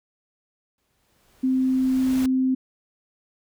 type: noise with exponential growth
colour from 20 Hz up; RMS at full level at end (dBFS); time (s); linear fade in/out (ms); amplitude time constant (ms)
pink; -34; 0.78-2.26; 2; 320
type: tone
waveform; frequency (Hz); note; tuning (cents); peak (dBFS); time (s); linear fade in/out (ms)
sine; 260; C4; -11; -18; 1.43-2.55; 10
effects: none